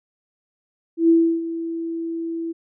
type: tone with ADSR envelope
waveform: sine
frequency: 331.2 Hz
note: E4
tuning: 8 cents sharp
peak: -10 dBFS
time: 0.97-2.53 s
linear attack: 120 ms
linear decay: 320 ms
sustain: -14 dB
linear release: 20 ms
effects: none